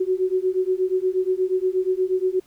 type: beating tone pair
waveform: sine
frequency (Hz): 367.9 / 376.3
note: F#4 / F#4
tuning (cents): -10 / +29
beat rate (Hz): 8.4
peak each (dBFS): -22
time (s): 0-2.4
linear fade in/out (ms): 10
effects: pink hiss -58 dBFS RMS until 2.46 s